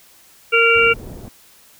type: harmonic tone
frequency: 462.2 Hz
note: A#4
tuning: 15 cents flat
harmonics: 1 / 3 / 5 / 6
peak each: -16 / -16 / -16 / -16 dBFS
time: 0.52-0.94 s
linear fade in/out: 20 ms
type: low-pass noise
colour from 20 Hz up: pink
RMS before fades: -34 dBFS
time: 0.75-1.29 s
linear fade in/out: 10 ms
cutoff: 500 Hz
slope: 12 dB/octave
effects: white hiss -49 dBFS RMS until 1.79 s